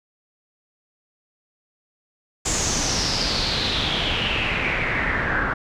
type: noise with low-pass filter sweep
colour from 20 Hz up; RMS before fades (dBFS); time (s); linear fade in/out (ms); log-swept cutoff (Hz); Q
pink; -23; 2.45-5.54; 10; 7300 to 1500; 5.2
effects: none